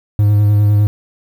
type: tone with vibrato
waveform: triangle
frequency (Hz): 103.83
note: G#2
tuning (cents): 0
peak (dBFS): -6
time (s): 0.19-0.87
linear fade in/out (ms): 0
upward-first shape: sine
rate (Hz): 9.9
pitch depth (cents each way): 21
effects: 7-bit